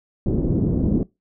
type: low-pass noise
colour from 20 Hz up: white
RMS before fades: -20 dBFS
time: 0.26-1.03 s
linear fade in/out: 2 ms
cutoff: 330 Hz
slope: 24 dB/octave
effects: noise-tail reverb RT60 0.2 s tail -21 dB re dry